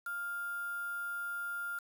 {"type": "tone with quantisation", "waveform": "sine", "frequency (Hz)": 1400, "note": "F6", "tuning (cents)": 4, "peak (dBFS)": -36, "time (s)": [0.06, 1.79], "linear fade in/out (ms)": 5, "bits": 8, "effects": []}